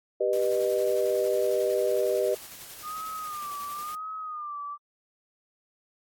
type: chord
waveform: sine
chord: G augmented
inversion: none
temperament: just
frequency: 392 / 490 / 612.5 Hz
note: G4 / B4 / D#5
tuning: 0 / -14 / -27 cents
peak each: -27 dBFS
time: 0.2-2.35 s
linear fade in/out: 10 ms
type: noise with tremolo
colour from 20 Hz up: white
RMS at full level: -43 dBFS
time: 0.33-3.95 s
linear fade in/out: 0 ms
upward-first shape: square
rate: 11 Hz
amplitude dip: 25%
type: tone with vibrato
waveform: sine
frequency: 1215 Hz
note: D#6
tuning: 42 cents flat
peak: -33 dBFS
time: 2.82-4.78 s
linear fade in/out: 50 ms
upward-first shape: sine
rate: 0.96 Hz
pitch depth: 87 cents each way
effects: AAC 64 kbps